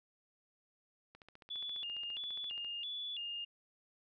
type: click train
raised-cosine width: 0.3 ms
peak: -39 dBFS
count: 23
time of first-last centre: 1.15-2.647 s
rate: 14.7 Hz
type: tone with vibrato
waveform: sine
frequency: 3118 Hz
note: G7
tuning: 10 cents flat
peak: -39 dBFS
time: 1.5-3.45 s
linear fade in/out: 10 ms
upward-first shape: square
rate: 1.5 Hz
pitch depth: 170 cents each way
effects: none